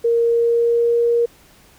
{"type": "tone with pitch glide", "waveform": "sine", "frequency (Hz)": [466.2, 470.8], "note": ["A#4", "A#4"], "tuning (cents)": [0, 17], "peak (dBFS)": -13, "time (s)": [0.04, 1.26], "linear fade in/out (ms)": 10, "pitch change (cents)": 17, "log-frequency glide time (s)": [0.24, 1.02], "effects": ["pink hiss -50 dBFS RMS until 1.78 s"]}